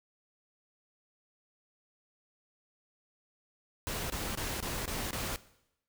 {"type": "noise bursts", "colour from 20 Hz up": "pink", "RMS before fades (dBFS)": -36, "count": 6, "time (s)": [3.87, 5.36], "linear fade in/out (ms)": 0, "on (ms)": 230, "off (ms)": 22, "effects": ["noise-tail reverb RT60 0.8 s tail -18 dB re dry"]}